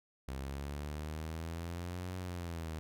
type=linear two-way sweep; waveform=sawtooth; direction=up then down; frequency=65.7 to 92.2 to 78 Hz; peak=-35 dBFS; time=0.28-2.79 s; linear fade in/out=0 ms; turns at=2.18 s; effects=none